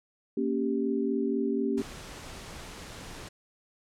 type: chord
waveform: sine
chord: G diminished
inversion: first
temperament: equal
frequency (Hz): 233.1 / 277.2 / 392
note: Bb3 / Db4 / G4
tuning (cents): 0 / 0 / 0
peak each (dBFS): -30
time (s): 0.37-1.82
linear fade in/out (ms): 5
type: noise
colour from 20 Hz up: pink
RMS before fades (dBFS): -43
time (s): 1.77-3.29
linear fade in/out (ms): 10
effects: low-pass 9000 Hz 12 dB/octave